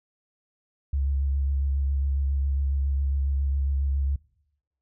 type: tone with vibrato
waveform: sine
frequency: 69 Hz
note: C#2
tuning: 7 cents flat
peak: -22 dBFS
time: 0.93-4.16 s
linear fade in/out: 5 ms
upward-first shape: sine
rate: 7.3 Hz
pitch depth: 27 cents each way
effects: noise-tail reverb RT60 0.9 s tail -23 dB re dry